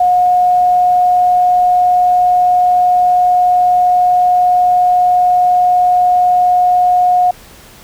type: tone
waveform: sine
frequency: 722 Hz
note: F#5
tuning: 43 cents flat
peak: -7 dBFS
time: 0-7.31 s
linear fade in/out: 5 ms
effects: pink hiss -39 dBFS RMS until 7.83 s